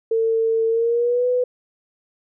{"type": "tone with pitch glide", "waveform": "sine", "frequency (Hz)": [450.7, 497.2], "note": ["A4", "B4"], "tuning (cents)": [42, 12], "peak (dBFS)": -16, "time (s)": [0.11, 1.44], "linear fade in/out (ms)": 5, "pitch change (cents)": 170, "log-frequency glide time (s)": [0.68, 1.27], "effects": []}